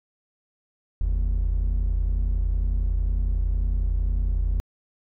triangle tone pair together, 45.43 / 76.4 Hz, F#1 / D#2, -31 / -31 cents, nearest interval major sixth, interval 900 cents, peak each -18 / -25 dBFS, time 1.01-4.6 s, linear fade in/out 0 ms, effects tanh soft clip ceiling -15 dBFS

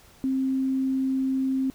sine tone, 264.7 Hz, C4, 20 cents sharp, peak -22 dBFS, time 0.24-1.7 s, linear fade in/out 0 ms, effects pink hiss -54 dBFS RMS until 1.74 s

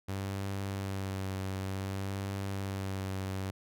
sawtooth tone with vibrato, 96.9 Hz, G2, 20 cents flat, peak -30 dBFS, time 0.08-3.51 s, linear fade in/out 10 ms, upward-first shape sine, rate 0.55 Hz, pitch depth 24 cents each way, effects none

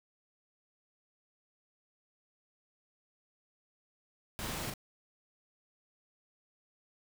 pink noise with echo, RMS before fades -40 dBFS, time 4.39-4.7 s, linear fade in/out 0 ms, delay 38 ms, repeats 1, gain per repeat -3 dB, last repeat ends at 4.738 s, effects none

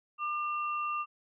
sine tone pair together, 1198.3 / 2726 Hz, D6 / F7, +34 / -43 cents, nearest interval octave + major second, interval 1423 cents, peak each -31 / -39 dBFS, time 0.18-1.06 s, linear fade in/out 50 ms, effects none

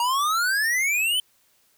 square exponential sweep, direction up, 932.3 to 3100 Hz, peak -21 dBFS, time 0-1.2 s, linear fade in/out 2 ms, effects white hiss -63 dBFS RMS until 1.77 s

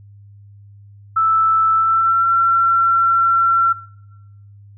sine tone with pitch glide, 1318.5 to 1356.4 Hz, E6 to E6, 0 to +49 cents, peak -12 dBFS, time 1.16-3.73 s, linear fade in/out 10 ms, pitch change +49 cents, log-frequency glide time 1.73-2.25 s, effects noise-tail reverb RT60 1.0 s tail -21 dB re dry + added 101 Hz sine -40 dBFS peak until 4.77 s

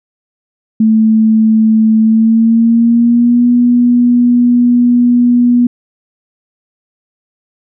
sine tone with pitch glide, 220 to 242.7 Hz, A3 to B3, 0 to -30 cents, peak -5 dBFS, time 0.8-5.67 s, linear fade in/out 5 ms, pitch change +170 cents, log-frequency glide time 2-3.47 s, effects none

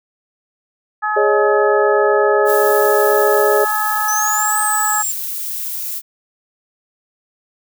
harmonic tone, 425 Hz, G#4, 40 cents sharp, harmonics 2 / 3 / 4, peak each -20 / -20 / -22 dBFS, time 1.02-5.03 s, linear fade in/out 20 ms
sine chord, Ab suspended fourth, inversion none, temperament equal, 415.3 / 554.4 / 622.3 Hz, Ab4 / Db5 / Eb5, 0 / 0 / 0 cents, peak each -14 / -18 / -19 dBFS, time 1.16-3.65 s, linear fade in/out 10 ms
violet noise, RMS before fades -24 dBFS, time 2.45-6.02 s, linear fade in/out 50 ms
sine exponential two-way sweep, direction up then down, 5920 to 8230 to 7340 Hz, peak -19 dBFS, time 4.08-5.12 s, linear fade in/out 5 ms, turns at 4.61 s
effects none

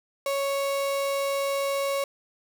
35% pulse tone, 554.4 Hz, C#5, in tune, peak -23 dBFS, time 0.26-2.04 s, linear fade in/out 2 ms, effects none

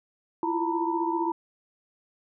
sine tone cluster, 333.8 / 349 / 905 / 973 Hz, E4 / F4 / A5 / B5, +22 / -1 / +48 / -26 cents, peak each -28 / -34 / -29 / -31 dBFS, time 0.43-1.32 s, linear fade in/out 2 ms, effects none

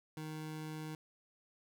25% pulse tone, 155.6 Hz, D#3, in tune, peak -38 dBFS, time 0.17-0.95 s, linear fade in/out 2 ms, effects none

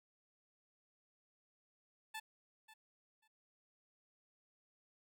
15% pulse tone with echo, 876 Hz, A5, 8 cents flat, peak -37 dBFS, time 2.14-2.2 s, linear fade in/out 10 ms, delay 540 ms, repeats 2, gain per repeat -15 dB, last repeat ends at 3.28 s, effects none

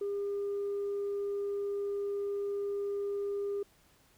sine tone, 403 Hz, G4, 48 cents sharp, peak -30 dBFS, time 0.01-3.63 s, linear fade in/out 5 ms, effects tanh soft clip ceiling -29 dBFS + pink hiss -65 dBFS RMS until 4.17 s

